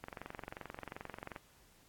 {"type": "click train", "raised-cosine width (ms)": 0.5, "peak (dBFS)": -28, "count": 31, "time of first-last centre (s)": [0.04, 1.362], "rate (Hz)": 22.7, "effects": ["pink hiss -65 dBFS RMS until 1.88 s", "AAC 64 kbps"]}